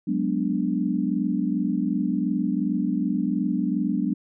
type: chord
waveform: sine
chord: G# half-diminished seventh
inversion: third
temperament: equal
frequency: 185 / 207.7 / 246.9 / 293.7 Hz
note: F#3 / G#3 / B3 / D4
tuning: 0 / 0 / 0 / 0 cents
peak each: -27 dBFS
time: 0.07-4.14 s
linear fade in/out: 10 ms
effects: none